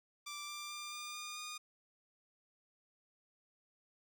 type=tone with pitch steps; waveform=10% pulse; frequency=1174.7 / 1184.2 / 1193.9 / 1203.5 / 1213.3 / 1223.2 Hz; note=D6 / D6 / D6 / D6 / D#6 / D#6; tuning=0 / +14 / +28 / +42 / -44 / -30 cents; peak=-35 dBFS; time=0.26-1.58 s; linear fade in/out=10 ms; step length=220 ms; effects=none